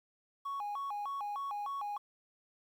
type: tone with vibrato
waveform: triangle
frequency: 957 Hz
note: A#5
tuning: 45 cents sharp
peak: -33 dBFS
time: 0.45-1.98 s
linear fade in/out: 10 ms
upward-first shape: square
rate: 3.3 Hz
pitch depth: 260 cents each way
effects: tanh soft clip ceiling -31 dBFS + 11-bit